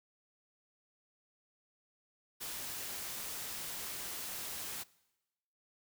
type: noise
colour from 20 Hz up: white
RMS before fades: -42 dBFS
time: 2.4-4.84 s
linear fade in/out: 20 ms
effects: noise-tail reverb RT60 1.0 s tail -22 dB re dry